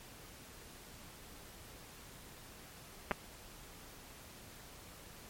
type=clicks; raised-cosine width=0.5 ms; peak=-17 dBFS; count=2; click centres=3.111 / 3.116 s; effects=pink hiss -54 dBFS RMS until 5.29 s + MP3 64 kbps